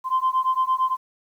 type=beating tone pair; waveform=sine; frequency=1034 / 1042.8 Hz; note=C6 / C6; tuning=-21 / -6 cents; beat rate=8.8 Hz; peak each=-21 dBFS; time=0.04-0.97 s; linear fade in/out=50 ms; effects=tanh soft clip ceiling -13 dBFS + 9-bit